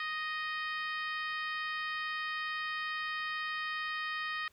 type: harmonic tone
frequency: 622.3 Hz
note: D#5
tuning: in tune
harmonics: 2 / 3 / 4 / 5 / 6 / 7 / 8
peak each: -39 / -37 / -44 / -46 / -49 / -52 / -53 dBFS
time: 0-4.48 s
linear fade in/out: 2 ms
effects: pink hiss -68 dBFS RMS until 4.52 s